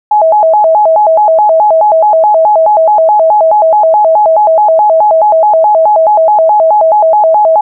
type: tone with vibrato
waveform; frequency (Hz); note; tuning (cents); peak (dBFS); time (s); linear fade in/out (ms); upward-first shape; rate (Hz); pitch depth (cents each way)
sine; 738; F#5; -5; -3; 0.11-7.61; 5; square; 4.7; 230
effects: none

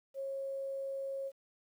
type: tone with quantisation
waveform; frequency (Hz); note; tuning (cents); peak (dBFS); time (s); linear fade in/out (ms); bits
sine; 544; C#5; -33; -36; 0.14-1.32; 50; 11
effects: none

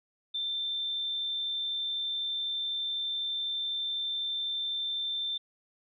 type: tone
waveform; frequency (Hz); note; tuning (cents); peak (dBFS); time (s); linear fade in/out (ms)
sine; 3564; A7; +22; -30; 0.34-5.38; 10
effects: none

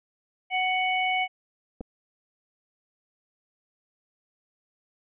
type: harmonic tone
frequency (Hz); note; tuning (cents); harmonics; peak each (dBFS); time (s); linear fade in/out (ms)
743; F#5; +7; 1 / 3 / 4; -26 / -26 / -33; 0.5-1.28; 50
type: clicks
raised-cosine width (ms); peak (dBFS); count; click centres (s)
2; -23 / -27; 2; 1.808 / 1.812
effects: none

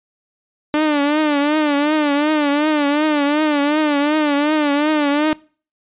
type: tone with vibrato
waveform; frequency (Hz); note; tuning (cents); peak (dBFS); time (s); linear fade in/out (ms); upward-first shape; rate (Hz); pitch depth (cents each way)
sawtooth; 296.6; D4; +17; -10; 0.74-5.33; 0; triangle; 2.7; 95
effects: noise-tail reverb RT60 0.4 s tail -23 dB re dry + resampled to 8000 Hz

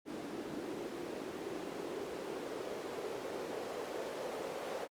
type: noise with band-pass filter sweep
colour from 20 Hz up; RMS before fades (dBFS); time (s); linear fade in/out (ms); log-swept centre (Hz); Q
white; -42; 0.05-4.88; 50; 310 to 510; 2.7
effects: Opus 48 kbps

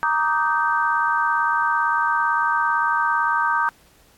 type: chord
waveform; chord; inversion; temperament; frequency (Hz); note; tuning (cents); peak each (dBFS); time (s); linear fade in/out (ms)
sine; Eb major seventh; second; just; 933.4 / 1166.7 / 1244.5 / 1555.6; Bb5 / D6 / Eb6 / G6; +2 / -12 / 0 / -14; -22 / -25 / -24 / -22; 0.03-3.69; 0
effects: pink hiss -55 dBFS RMS until 4.17 s + AAC 64 kbps

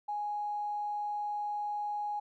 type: tone with tanh clipping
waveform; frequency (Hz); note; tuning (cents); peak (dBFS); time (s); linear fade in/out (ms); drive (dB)
triangle; 830.6; G#5; 0; -32; 0.08-2.2; 10; 3
effects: none

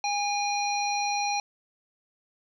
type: harmonic tone with a mistuned harmonic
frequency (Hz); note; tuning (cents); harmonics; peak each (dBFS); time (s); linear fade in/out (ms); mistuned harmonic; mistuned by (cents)
816; G#5; -31; 1 / 3 / 5 / 7; -27 / -32 / -34 / -35; 0.04-1.4; 2; 5; +23
effects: 10-bit

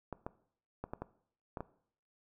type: clicks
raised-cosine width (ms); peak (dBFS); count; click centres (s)
1; -25; 7; 0.127 / 0.265 / 0.84 / 0.935 / 1.02 / 1.572 / 1.606
effects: noise-tail reverb RT60 0.6 s tail -18 dB re dry

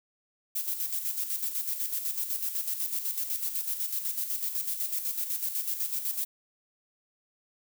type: noise with tremolo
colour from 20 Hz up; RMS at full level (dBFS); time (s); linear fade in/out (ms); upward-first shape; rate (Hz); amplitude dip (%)
violet; -30; 0.55-6.25; 10; square; 8; 55
effects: none

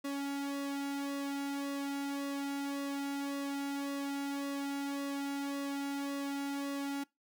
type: tone with flanger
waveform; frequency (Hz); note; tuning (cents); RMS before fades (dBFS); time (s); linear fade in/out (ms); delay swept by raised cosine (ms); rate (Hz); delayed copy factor
sawtooth; 280; C#4; +18; -37; 0.04-7.04; 10; 1.3 to 1.92; 1.8; -0.75
effects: noise-tail reverb RT60 0.2 s tail -22 dB re dry

